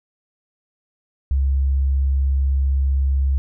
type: tone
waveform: sine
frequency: 67.9 Hz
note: C#2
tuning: 35 cents flat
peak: -15 dBFS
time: 1.31-3.38 s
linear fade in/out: 0 ms
effects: none